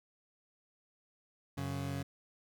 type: tone pair together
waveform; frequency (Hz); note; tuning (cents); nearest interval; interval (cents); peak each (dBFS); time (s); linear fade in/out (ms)
30% pulse; 92.5 / 138.59; F#2 / C#3; 0 / 0; perfect fifth; 700; -38 / -35; 1.57-2.03; 10
effects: none